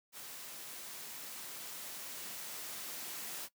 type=noise with level ramp; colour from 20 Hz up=white; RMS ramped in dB=-48 to -43 dBFS; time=0.12-3.49 s; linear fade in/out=50 ms; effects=noise-tail reverb RT60 0.1 s tail -18 dB re dry + high-pass 150 Hz 12 dB/octave